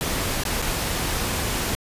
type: noise with dropouts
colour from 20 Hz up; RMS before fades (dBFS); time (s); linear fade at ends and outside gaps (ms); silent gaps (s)
pink; -25; 0.01-1.75; 0; 0.436-0.452 / 0.618-0.624
effects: resampled to 32000 Hz